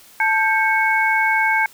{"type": "tone cluster", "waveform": "sine", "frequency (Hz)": [880, 1584, 2208], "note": ["A5", "G6", "C#7"], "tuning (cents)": [0, 18, -7], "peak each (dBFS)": -19, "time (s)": [0.2, 1.66], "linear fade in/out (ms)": 2, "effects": ["white hiss -47 dBFS RMS until 1.73 s"]}